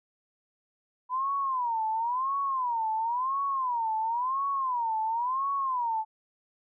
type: tone with vibrato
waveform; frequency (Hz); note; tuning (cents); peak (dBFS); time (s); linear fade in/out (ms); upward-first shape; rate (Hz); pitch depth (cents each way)
sine; 987.8; B5; 0; -26; 1.09-6.05; 50; sine; 0.96; 210
effects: none